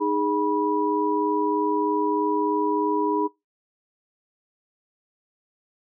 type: tone cluster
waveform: sine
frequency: 309.3 / 412.5 / 977 Hz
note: D#4 / G#4 / B5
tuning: -10 / -12 / -19 cents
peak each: -25 dBFS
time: 0-3.28 s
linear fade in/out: 20 ms
effects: noise-tail reverb RT60 0.2 s tail -23 dB re dry

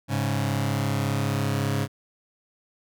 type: tone pair together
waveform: sawtooth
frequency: 103.6 / 138.18 Hz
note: G#2 / C#3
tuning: -4 / -5 cents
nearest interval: perfect fourth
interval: 499 cents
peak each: -22 dBFS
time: 0.08-1.88 s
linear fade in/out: 50 ms
effects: none

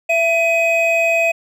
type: tone pair together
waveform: triangle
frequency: 668 / 2520 Hz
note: E5 / D#7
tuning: +23 / +21 cents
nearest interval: octave + major seventh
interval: 2298 cents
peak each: -14 dBFS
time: 0.09-1.32 s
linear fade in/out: 10 ms
effects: none

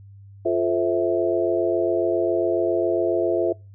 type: chord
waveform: sine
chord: F major seventh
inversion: none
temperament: just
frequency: 349.2 / 436.5 / 523.8 / 654.8 Hz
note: F4 / A4 / C5 / E5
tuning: 0 / -14 / +2 / -12 cents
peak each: -22 / -26 / -27 / -23 dBFS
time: 0.45-3.53 s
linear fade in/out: 10 ms
effects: noise-tail reverb RT60 0.3 s tail -26 dB re dry + added 99 Hz sine -42 dBFS peak until 3.74 s

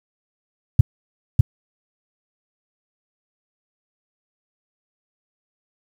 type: tone with echo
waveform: sine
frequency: 110 Hz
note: A2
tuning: in tune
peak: -3 dBFS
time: 0.79-0.81 s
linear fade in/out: 5 ms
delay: 600 ms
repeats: 1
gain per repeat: -2 dB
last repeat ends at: 1.41 s
effects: 7-bit

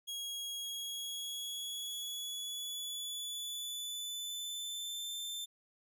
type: tone with pitch glide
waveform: sawtooth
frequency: 3300 to 3557 Hz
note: G#7 to A7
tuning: -12 to +18 cents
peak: -36 dBFS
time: 0.07-5.46 s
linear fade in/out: 20 ms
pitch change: +130 cents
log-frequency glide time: 0.61-5.13 s
effects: none

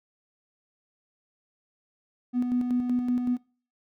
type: tone with tremolo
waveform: triangle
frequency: 246.9 Hz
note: B3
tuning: in tune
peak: -18 dBFS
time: 2.33-3.38 s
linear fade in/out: 50 ms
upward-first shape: square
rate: 5.3 Hz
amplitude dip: 50%
effects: noise-tail reverb RT60 0.4 s tail -24 dB re dry + tanh soft clip ceiling -19 dBFS

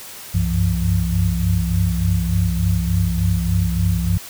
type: tone cluster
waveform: sine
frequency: 65 / 94.2 / 97.6 / 170.2 Hz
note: C2 / F#2 / G2 / F3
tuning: -11 / +32 / -7 / -44 cents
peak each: -21 dBFS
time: 0.34-4.18 s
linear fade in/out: 10 ms
effects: white hiss -36 dBFS RMS until 4.29 s

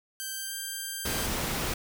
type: tone with pitch glide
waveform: 5% pulse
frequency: 1563 to 1581.2 Hz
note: G6 to G6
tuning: -6 to +15 cents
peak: -23 dBFS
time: 0.2-1.26 s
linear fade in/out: 0 ms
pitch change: +21 cents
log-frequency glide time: 0.32-0.54 s
type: noise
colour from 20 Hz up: pink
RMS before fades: -31 dBFS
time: 1.05-1.74 s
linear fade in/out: 5 ms
effects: none

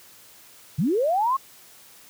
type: linear sweep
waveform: sine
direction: up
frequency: 123.47 to 1108.7 Hz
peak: -19 dBFS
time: 0.78-1.37 s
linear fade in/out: 10 ms
effects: white hiss -50 dBFS RMS until 2.09 s + high-pass 60 Hz 12 dB/octave

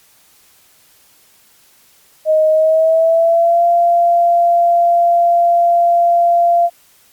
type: tone with pitch glide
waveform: sine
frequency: 625 to 689.5 Hz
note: D#5 to F5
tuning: +8 to -22 cents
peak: -8 dBFS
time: 2.25-6.7 s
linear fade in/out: 50 ms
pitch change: +170 cents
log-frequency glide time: 2.5-3.65 s
effects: white hiss -50 dBFS RMS until 7.12 s + MP3 96 kbps

